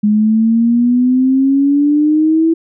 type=exponential sweep; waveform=sine; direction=up; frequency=207.7 to 330 Hz; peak=-8 dBFS; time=0.03-2.54 s; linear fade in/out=10 ms; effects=none

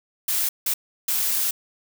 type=noise bursts at uneven times; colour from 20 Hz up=blue; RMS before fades=-23 dBFS; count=3; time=0.28-0.49 / 0.66-0.74 / 1.08-1.51 s; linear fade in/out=5 ms; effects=none

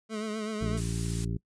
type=tone with vibrato; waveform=25% pulse; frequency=215.9 Hz; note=A3; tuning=33 cents flat; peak=-28 dBFS; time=0.09-0.81 s; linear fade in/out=50 ms; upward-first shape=triangle; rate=7.9 Hz; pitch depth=57 cents each way
type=harmonic tone; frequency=57 Hz; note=A#1; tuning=38 cents flat; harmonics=1 / 2 / 3 / 4 / 5 / 6 / 7; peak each=-34 / -33 / -34 / -47 / -42 / -47 / -45 dBFS; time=0.61-1.37 s; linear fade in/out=5 ms
type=noise; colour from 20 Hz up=blue; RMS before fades=-37 dBFS; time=0.77-1.25 s; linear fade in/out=5 ms
effects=noise-tail reverb RT60 0.1 s tail -23 dB re dry + resampled to 22050 Hz

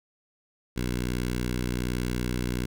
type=tone with notch filter; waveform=10% pulse; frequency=61.3 Hz; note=B1; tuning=12 cents flat; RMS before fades=-29 dBFS; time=0.76-2.66 s; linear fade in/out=10 ms; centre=810 Hz; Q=1.2; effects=none

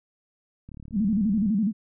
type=click train; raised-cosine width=5 ms; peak=-30 dBFS; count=30; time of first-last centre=0.69-1.485 s; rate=36.5 Hz
type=tone with vibrato; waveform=sine; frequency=207.7 Hz; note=G#3; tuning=in tune; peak=-20 dBFS; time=0.92-1.73 s; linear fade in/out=50 ms; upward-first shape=square; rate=12 Hz; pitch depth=130 cents each way
effects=none

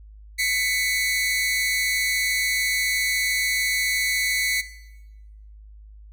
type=tone pair together; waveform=sawtooth; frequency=2003 / 2217 Hz; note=B6 / C#7; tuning=+24 / 0 cents; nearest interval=major second; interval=176 cents; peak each=-20 dBFS; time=0.38-4.62 s; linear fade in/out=20 ms; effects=noise-tail reverb RT60 1.0 s tail -17 dB re dry + added 52 Hz sine -42 dBFS peak until 6.12 s

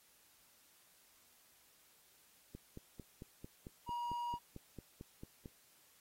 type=click train; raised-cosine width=3 ms; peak=-35 dBFS; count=14; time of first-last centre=2.55-5.458 s; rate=4.47 Hz
type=tone; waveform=triangle; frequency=955 Hz; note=A#5; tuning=42 cents sharp; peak=-36 dBFS; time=3.86-4.39 s; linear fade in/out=50 ms
effects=white hiss -68 dBFS RMS until 6 s + AAC 48 kbps

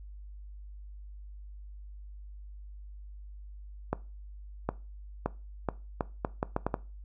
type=accelerating click train; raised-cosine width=1 ms; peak=-14 dBFS; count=10; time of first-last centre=3.93-6.742 s; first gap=760 ms; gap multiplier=0.75; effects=noise-tail reverb RT60 0.3 s tail -19 dB re dry + added 50 Hz sine -43 dBFS peak until 7.04 s

